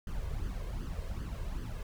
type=noise with flanger; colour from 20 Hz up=brown; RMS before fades=-37 dBFS; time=0.07-1.83 s; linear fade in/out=2 ms; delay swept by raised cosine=0.63 to 1.93 ms; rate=2.6 Hz; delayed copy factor=+0.65; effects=none